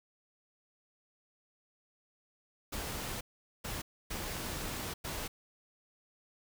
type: noise bursts at uneven times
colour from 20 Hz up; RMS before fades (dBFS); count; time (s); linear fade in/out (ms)
pink; -39; 4; 2.72-3.21 / 3.64-3.82 / 4.1-4.94 / 5.04-5.28; 10
effects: none